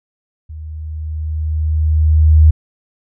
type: tone with level ramp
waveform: sine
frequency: 77.78 Hz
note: D#2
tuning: in tune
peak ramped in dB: -27 to -3 dBFS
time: 0.49-2.51 s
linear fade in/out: 10 ms
effects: none